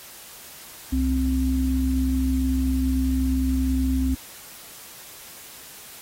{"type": "tone pair together", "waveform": "sine", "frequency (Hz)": [65.41, 261.5], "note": ["C2", "C4"], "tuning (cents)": [0, -1], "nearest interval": "2 octaves", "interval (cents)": 2399, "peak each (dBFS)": -22, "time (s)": [0.92, 4.15], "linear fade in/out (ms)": 10, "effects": ["white hiss -43 dBFS RMS until 6.01 s", "AAC 48 kbps"]}